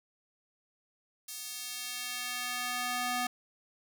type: tone with high-pass filter sweep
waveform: square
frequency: 246.9 Hz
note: B3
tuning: in tune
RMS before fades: -36 dBFS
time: 1.28-3.27 s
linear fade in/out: 5 ms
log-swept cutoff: 6000 to 640 Hz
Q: 0.73
effects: none